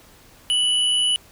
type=tone pair together; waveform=sine; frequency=2962 / 9963 Hz; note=F#7 / D#9; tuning=+1 / +1 cents; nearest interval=octave + major sixth; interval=2100 cents; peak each=-17 / -27 dBFS; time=0.5-1.16 s; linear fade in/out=0 ms; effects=pink hiss -50 dBFS RMS until 1.31 s